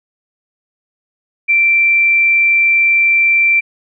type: tone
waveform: sine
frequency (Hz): 2349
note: D7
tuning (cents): 0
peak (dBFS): -8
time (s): 1.48-3.61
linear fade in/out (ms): 20
effects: none